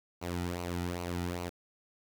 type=tone with flanger; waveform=sawtooth; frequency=87.8 Hz; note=F2; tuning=10 cents sharp; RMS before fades=-36 dBFS; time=0.21-1.5 s; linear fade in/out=20 ms; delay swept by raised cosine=0.57 to 1.87 ms; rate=2.5 Hz; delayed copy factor=-0.65; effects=9-bit